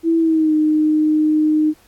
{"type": "tone with pitch glide", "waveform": "sine", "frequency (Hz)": [329.6, 307.5], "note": ["E4", "D#4"], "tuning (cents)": [0, -20], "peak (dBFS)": -12, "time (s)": [0.03, 1.74], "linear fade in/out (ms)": 50, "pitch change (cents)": -120, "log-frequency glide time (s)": [0.18, 0.54], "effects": ["pink hiss -53 dBFS RMS until 1.87 s", "AAC 64 kbps"]}